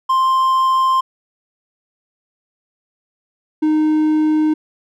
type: tone pair in turn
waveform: triangle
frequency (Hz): 1049 / 308.7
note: C6 / D#4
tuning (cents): +4 / -14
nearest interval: octave + major sixth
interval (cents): 2118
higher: first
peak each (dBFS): -10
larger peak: neither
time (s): 0.09-1.01 / 3.62-4.54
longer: neither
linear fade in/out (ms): 10
effects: none